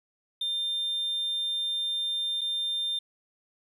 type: tone with dropouts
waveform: triangle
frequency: 3600 Hz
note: A7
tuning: 39 cents sharp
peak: -25 dBFS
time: 0.41-2.99 s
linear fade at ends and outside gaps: 5 ms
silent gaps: 2.41-2.414 s
effects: tanh soft clip ceiling -21 dBFS